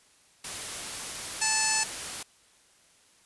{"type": "noise", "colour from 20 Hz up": "white", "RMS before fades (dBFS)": -36, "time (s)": [0.44, 2.23], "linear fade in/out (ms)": 5}
{"type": "harmonic tone", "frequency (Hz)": 875, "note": "A5", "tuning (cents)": -10, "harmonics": [1, 2, 3, 5, 6, 7, 8, 9, 10], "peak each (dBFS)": [-33, -33, -33, -33, -33, -33, -33, -33, -33], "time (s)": [1.41, 1.84], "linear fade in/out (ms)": 10}
{"effects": ["white hiss -61 dBFS RMS until 3.25 s", "resampled to 24000 Hz"]}